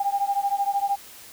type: beating tone pair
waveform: sine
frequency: 795 / 808 Hz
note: G5 / G#5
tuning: +24 / -48 cents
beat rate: 13 Hz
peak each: -24 / -25 dBFS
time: 0-0.96 s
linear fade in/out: 5 ms
effects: white hiss -45 dBFS RMS until 1.32 s